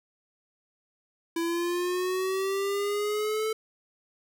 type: linear sweep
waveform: square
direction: up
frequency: 332.1 to 440 Hz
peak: -27 dBFS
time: 1.36-3.53 s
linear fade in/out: 5 ms
effects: none